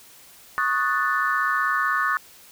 sine chord, D# half-diminished seventh, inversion third, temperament equal, 1108.7 / 1244.5 / 1480 / 1760 Hz, C#6 / D#6 / F#6 / A6, 0 / 0 / 0 / 0 cents, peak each -25 dBFS, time 0.58-2.17 s, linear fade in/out 0 ms, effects tanh soft clip ceiling -10 dBFS + white hiss -49 dBFS RMS until 2.51 s

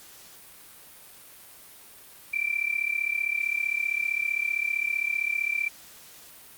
sine tone with amplitude modulation, 2349 Hz, D7, in tune, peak -21 dBFS, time 2.33-5.69 s, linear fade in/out 10 ms, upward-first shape sine, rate 35.4 Hz, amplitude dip 85%, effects white hiss -49 dBFS RMS until 6.57 s + Opus 48 kbps

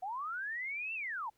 sine linear two-way sweep, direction up then down, 711 to 2721 to 804 Hz, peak -36 dBFS, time 0.02-1.3 s, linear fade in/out 10 ms, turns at 0.94 s, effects pink hiss -75 dBFS RMS until 1.37 s

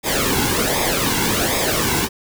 pink noise with flanger, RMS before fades -19 dBFS, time 0.03-2.09 s, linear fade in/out 50 ms, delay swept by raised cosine 0.68 to 1.67 ms, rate 1.3 Hz, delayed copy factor -0.7, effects none

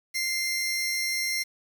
sawtooth tone pair together, 2093 / 5551 Hz, C7 / F8, 0 / -11 cents, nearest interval octave + perfect fourth, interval 1689 cents, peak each -24 / -29 dBFS, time 0.14-1.44 s, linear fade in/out 20 ms, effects 8-bit

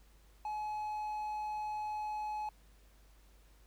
triangle tone, 849 Hz, G#5, 38 cents sharp, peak -34 dBFS, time 0.45-2.49 s, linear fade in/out 2 ms, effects added 50 Hz sine -60 dBFS peak until 3.66 s + pink hiss -68 dBFS RMS until 3.66 s

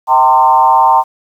sine tone with frequency modulation, 909 Hz, A#5, 44 cents flat, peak -5 dBFS, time 0.07-1.04 s, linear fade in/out 50 ms, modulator 136 Hz, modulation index 1.1, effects 7-bit

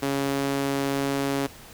sawtooth tone with high-pass filter, 138.59 Hz, C#3, in tune, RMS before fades -26 dBFS, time 0.02-1.47 s, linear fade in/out 10 ms, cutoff 280 Hz, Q 1.4, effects pink hiss -46 dBFS RMS until 1.73 s

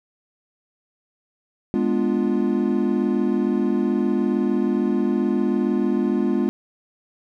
triangle chord, G# diminished seventh, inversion none, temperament equal, 207.7 / 246.9 / 293.7 / 349.2 Hz, G#3 / B3 / D4 / F4, 0 / 0 / 0 / 0 cents, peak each -21 / -21 / -24 / -22 dBFS, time 1.74-6.49 s, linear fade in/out 0 ms, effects none

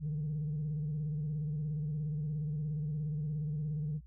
sine tone with vibrato, 150.9 Hz, D3, 47 cents sharp, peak -31 dBFS, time 0-4.01 s, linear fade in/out 50 ms, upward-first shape square, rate 17 Hz, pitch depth 59 cents each way, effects tanh soft clip ceiling -30 dBFS + added 60 Hz sine -51 dBFS peak until 4.06 s

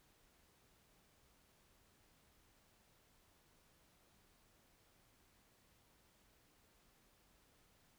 silence, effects pink hiss -72 dBFS RMS until 7.98 s

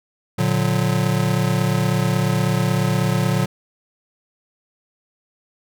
square chord, Bb augmented, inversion none, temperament just, 116.54 / 145.68 / 182.1 Hz, Bb2 / D3 / F#3, 0 / -14 / -27 cents, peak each -22 dBFS, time 0.38-3.46 s, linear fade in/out 10 ms, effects none

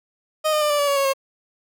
30% pulse tone with pitch steps, 621 / 608.9 / 597.1 / 585.5 / 574.1 / 562.9 / 552 / 541.2 Hz, D#5 / D#5 / D5 / D5 / D5 / C#5 / C#5 / C#5, -3 / -38 / +29 / -5 / -39 / +26 / -7 / -42 cents, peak -15 dBFS, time 0.44-1.136 s, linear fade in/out 20 ms, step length 87 ms, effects none

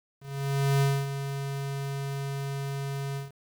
square tone with ADSR envelope, 138.6 Hz, C#3, in tune, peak -21 dBFS, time 0.2-3.32 s, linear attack 610 ms, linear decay 250 ms, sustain -10 dB, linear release 160 ms, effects 9-bit

